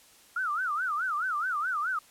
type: tone with vibrato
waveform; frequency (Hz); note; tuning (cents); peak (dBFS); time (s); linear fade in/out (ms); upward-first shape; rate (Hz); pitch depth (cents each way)
sine; 1342; E6; +31; -27; 0.36-1.99; 5; sine; 4.7; 240
effects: white hiss -57 dBFS RMS until 2.1 s + low-pass 12000 Hz 12 dB/octave